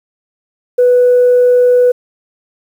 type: tone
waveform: sine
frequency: 493.9 Hz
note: B4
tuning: in tune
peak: -4 dBFS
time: 0.78-1.92 s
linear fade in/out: 10 ms
effects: tanh soft clip ceiling -2 dBFS + 7-bit